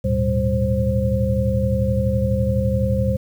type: tone cluster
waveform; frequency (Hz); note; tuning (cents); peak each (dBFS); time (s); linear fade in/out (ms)
sine; 75.1 / 107.6 / 119.4 / 196.4 / 527; D2 / A2 / A#2 / G3 / C5; +39 / -38 / +42 / +4 / +12; -23; 0.04-3.17; 10
effects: 8-bit